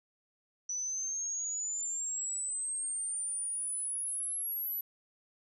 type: exponential sweep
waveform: sine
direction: up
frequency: 5920 to 11960 Hz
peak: -33 dBFS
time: 0.69-4.81 s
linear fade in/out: 5 ms
effects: none